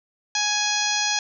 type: harmonic tone with a mistuned harmonic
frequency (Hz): 834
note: G#5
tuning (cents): +7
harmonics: 1 / 2 / 3 / 4 / 5 / 6 / 7 / 8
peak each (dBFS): -29 / -29 / -29 / -29 / -29 / -29 / -29 / -29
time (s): 0.35-1.19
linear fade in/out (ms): 2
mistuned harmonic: 8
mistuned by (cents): -30
effects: none